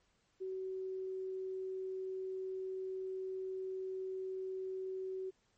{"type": "tone", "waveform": "sine", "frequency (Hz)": 377.4, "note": "F#4", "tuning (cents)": 34, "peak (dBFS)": -38, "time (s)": [0.4, 5.31], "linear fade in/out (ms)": 20, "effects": ["pink hiss -75 dBFS RMS until 5.57 s", "MP3 32 kbps"]}